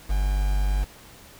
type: tone with quantisation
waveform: triangle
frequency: 49 Hz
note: G1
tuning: in tune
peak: -18 dBFS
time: 0.09-0.85 s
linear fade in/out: 20 ms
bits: 6
effects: pink hiss -48 dBFS RMS until 1.39 s